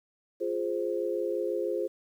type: chord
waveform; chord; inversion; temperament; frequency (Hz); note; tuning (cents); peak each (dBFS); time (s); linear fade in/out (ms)
sine; F minor; none; equal; 349.2 / 415.3 / 523.3; F4 / Ab4 / C5; 0 / 0 / 0; -32; 0.4-1.88; 20
effects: 10-bit